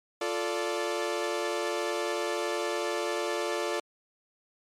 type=chord; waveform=sawtooth; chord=D minor; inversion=first; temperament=equal with one note detuned; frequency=349.2 / 440 / 583.6 Hz; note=F4 / A4 / D5; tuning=0 / 0 / -11 cents; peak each=-29 dBFS; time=0.21-3.8 s; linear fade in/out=5 ms; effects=low-pass 9000 Hz 12 dB/octave + MP3 96 kbps